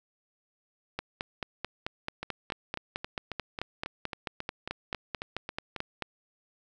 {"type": "two click trains", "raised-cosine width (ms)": 0.3, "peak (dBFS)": [-19, -16], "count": [14, 24], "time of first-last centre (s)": [[2.23, 5.763], [0.99, 6.023]], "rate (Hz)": [3.68, 4.57], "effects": []}